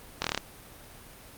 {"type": "slowing click train", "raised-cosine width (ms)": 0.2, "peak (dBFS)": -9, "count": 7, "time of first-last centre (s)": [0.22, 0.376], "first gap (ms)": 23, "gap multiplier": 1.05, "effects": ["pink hiss -49 dBFS RMS until 1.37 s", "Opus 32 kbps"]}